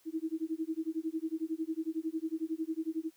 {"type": "tone with tremolo", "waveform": "sine", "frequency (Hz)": 321.1, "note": "E4", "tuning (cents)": -45, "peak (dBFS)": -29, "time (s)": [0.05, 3.11], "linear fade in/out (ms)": 50, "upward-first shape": "sine", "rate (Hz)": 11, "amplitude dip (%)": 100, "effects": ["white hiss -67 dBFS RMS until 3.16 s", "high-pass 60 Hz 12 dB/octave"]}